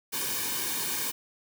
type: noise with comb filter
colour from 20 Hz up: white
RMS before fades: -31 dBFS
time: 0.12-1.12 s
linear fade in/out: 20 ms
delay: 1.5 ms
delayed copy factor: -0.85
effects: none